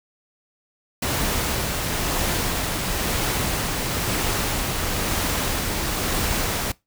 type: noise with tremolo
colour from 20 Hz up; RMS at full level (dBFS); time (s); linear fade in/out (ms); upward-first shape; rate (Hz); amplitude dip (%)
pink; -23; 1.02-6.72; 5; sine; 1; 25
effects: noise-tail reverb RT60 0.2 s tail -22 dB re dry